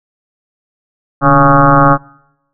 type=tone with frequency modulation; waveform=sine; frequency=696 Hz; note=F5; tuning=6 cents flat; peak=-4 dBFS; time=1.21-1.98 s; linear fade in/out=50 ms; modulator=137 Hz; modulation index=4.9; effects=noise-tail reverb RT60 0.9 s tail -26 dB re dry